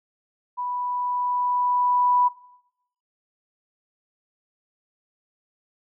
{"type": "tone with level ramp", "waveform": "sine", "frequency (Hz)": 986, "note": "B5", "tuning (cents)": -3, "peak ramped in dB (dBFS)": [-26, -15], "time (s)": [0.57, 2.29], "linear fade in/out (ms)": 20, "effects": ["noise-tail reverb RT60 0.8 s tail -18 dB re dry"]}